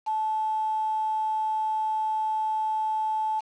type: tone with quantisation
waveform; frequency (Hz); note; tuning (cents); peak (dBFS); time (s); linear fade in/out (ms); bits
sine; 870; A5; -20; -24; 0.06-3.41; 20; 7
effects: low-pass 5000 Hz 12 dB/octave